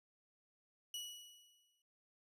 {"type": "tone with exponential decay", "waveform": "sawtooth", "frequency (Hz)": 2931, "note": "F#7", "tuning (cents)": -17, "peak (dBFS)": -38, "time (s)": [0.94, 1.82], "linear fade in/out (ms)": 2, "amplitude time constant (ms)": 190, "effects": ["noise-tail reverb RT60 0.7 s tail -24 dB re dry", "resampled to 32000 Hz"]}